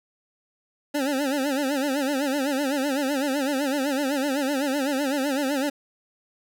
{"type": "tone with vibrato", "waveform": "25% pulse", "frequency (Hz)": 277.2, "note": "C#4", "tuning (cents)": 0, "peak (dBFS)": -19, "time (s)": [0.94, 5.7], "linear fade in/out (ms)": 10, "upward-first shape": "sine", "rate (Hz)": 7.9, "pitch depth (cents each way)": 120, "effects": []}